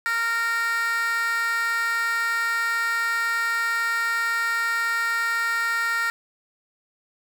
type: tone with high-pass filter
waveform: 15% pulse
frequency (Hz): 461.9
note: A#4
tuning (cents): -16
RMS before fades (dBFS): -24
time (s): 0.06-6.1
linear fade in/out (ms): 0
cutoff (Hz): 1600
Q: 6.8
effects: none